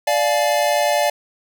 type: chord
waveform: square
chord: D diminished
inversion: none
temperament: equal with one note detuned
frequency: 587.3 / 698.5 / 850.5 Hz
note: D5 / F5 / Ab5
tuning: 0 / 0 / +41 cents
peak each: -19 / -21 / -23 dBFS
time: 0.07-1.1 s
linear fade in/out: 5 ms
effects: none